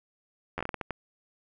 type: slowing click train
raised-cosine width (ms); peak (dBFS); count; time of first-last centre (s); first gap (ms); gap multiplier
0.5; -17; 9; 0.58-0.907; 11; 1.36
effects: none